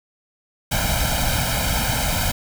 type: noise with comb filter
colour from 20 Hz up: pink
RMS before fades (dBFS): -21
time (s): 0.71-2.32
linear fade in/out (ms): 10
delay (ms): 1.3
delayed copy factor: +0.95
effects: none